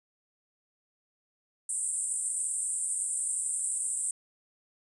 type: band-pass noise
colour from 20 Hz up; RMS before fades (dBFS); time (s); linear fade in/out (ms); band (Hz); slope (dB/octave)
white; -32; 1.69-4.11; 2; 8000 to 9200; 96
effects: none